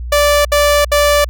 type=tone bursts; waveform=sawtooth; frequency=584 Hz; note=D5; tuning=10 cents flat; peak=-5 dBFS; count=3; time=0.12-1.246 s; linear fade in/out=5 ms; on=330 ms; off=68 ms; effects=added 60 Hz sine -21 dBFS peak until 1.29 s